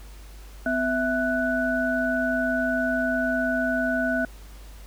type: tone cluster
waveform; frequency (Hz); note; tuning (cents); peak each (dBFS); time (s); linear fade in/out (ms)
sine; 252.8 / 658 / 1484; B3 / E5 / F#6; +41 / -3 / +5; -26; 0.66-4.25; 2
effects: added 50 Hz sine -41 dBFS peak until 4.86 s + pink hiss -51 dBFS RMS until 4.86 s